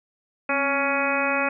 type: harmonic tone with a mistuned harmonic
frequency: 279.2 Hz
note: C#4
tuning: 13 cents sharp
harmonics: 1 / 2 / 3 / 4 / 5 / 6 / 7 / 8 / 9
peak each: -30 / -27 / -30 / -30 / -28 / -32 / -33 / -32 / -27 dBFS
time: 0.49-1.49 s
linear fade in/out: 5 ms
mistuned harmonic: 1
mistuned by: -64 cents
effects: none